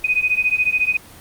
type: beating tone pair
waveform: sine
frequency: 2489 / 2503 Hz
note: D#7 / D#7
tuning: 0 / +10 cents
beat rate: 14 Hz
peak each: -19 / -18 dBFS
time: 0.04-0.97 s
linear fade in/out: 5 ms
effects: pink hiss -42 dBFS RMS until 1.2 s + Opus 24 kbps